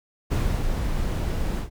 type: noise with ADSR envelope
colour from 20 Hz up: brown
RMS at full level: -21 dBFS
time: 0.3-1.7 s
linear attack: 23 ms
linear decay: 310 ms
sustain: -4 dB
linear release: 120 ms
effects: none